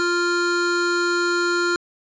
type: tone pair together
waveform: square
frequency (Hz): 349.2 / 1396.8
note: F4 / F6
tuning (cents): 0 / 0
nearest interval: 2 octaves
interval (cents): 2400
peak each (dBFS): -22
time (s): 0-1.76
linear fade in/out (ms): 0
effects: resampled to 16000 Hz